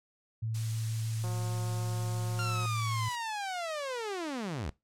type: tone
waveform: sine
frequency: 111.7 Hz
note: A2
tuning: 27 cents sharp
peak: -31 dBFS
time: 0.42-3.09 s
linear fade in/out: 10 ms
type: noise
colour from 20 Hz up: blue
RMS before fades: -40 dBFS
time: 0.54-3.16 s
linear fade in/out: 10 ms
type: click train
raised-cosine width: 1 ms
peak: -30 dBFS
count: 256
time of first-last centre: 1.24-2.657 s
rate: 180 Hz
type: linear sweep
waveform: sawtooth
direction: down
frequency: 1400 to 58 Hz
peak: -30 dBFS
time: 2.39-4.7 s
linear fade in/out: 0 ms
effects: noise-tail reverb RT60 0.2 s tail -20 dB re dry + low-pass 8000 Hz 12 dB/octave